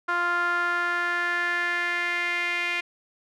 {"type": "tone with band-pass filter sweep", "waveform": "sawtooth", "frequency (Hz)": 349.2, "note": "F4", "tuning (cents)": 0, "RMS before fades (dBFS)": -26, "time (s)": [0.08, 2.81], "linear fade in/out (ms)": 10, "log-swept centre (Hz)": [1300, 2300], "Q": 4.6, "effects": []}